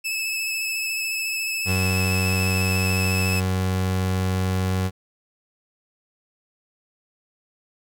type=tone with vibrato; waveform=sawtooth; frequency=2608 Hz; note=E7; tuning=19 cents flat; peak=-21 dBFS; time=0.04-3.41 s; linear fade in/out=20 ms; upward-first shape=sine; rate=14 Hz; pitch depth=19 cents each way
type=tone; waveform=30% pulse; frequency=93.4 Hz; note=F#2; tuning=17 cents sharp; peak=-18 dBFS; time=1.65-4.91 s; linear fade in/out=50 ms
effects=none